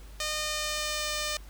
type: tone with pitch glide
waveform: 5% pulse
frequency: 610 to 602.3 Hz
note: D#5 to D5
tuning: -34 to +44 cents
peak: -18 dBFS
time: 0.2-1.37 s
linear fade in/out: 2 ms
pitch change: -22 cents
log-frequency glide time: 0.36-1.12 s
effects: added 50 Hz sine -44 dBFS peak until 1.49 s + pink hiss -55 dBFS RMS until 1.49 s